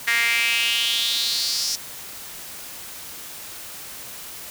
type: tone with high-pass filter sweep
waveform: sawtooth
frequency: 233.1 Hz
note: A#3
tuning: in tune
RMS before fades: -22 dBFS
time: 0.07-1.76 s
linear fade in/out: 10 ms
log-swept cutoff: 1900 to 5500 Hz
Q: 4.9
effects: white hiss -37 dBFS RMS until 4.5 s